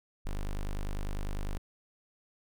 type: tone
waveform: square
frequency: 25 Hz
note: G0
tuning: 35 cents sharp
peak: -32 dBFS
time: 0.25-1.58 s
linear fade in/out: 10 ms
effects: none